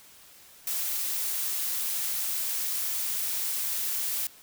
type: noise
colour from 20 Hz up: blue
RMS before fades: -30 dBFS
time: 0.67-4.27 s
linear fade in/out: 2 ms
effects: white hiss -53 dBFS RMS until 4.42 s